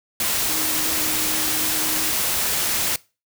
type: tone in noise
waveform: sine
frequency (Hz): 311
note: D#4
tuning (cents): -1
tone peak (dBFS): -33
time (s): 0.49-2.1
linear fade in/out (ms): 2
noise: white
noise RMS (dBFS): -22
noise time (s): 0.2-2.96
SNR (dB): -14
effects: noise-tail reverb RT60 0.3 s tail -22 dB re dry